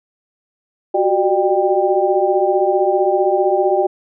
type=tone cluster; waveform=sine; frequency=365.5 / 380.9 / 601 / 790 Hz; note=F#4 / G4 / D5 / G5; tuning=-21 / -50 / +40 / +13 cents; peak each=-18 dBFS; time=0.94-3.87 s; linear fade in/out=10 ms; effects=none